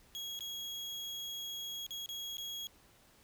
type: tone with dropouts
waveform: 35% pulse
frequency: 3309 Hz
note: G#7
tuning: 7 cents flat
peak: -38 dBFS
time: 0.15-2.67 s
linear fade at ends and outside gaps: 0 ms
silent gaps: 0.391-0.407 / 1.865-1.907 / 2.06-2.09 / 2.37-2.382 s
effects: pink hiss -64 dBFS RMS until 3.23 s